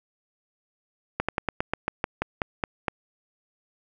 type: slowing click train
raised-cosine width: 0.5 ms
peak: -9 dBFS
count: 12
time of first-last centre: 1.2-2.882 s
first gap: 86 ms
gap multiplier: 1.11
effects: none